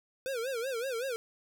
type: tone with vibrato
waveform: square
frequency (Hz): 496.4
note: B4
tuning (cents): +9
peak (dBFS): -33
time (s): 0.26-1.16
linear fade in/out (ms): 0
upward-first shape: sine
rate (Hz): 5.3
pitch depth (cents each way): 170
effects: none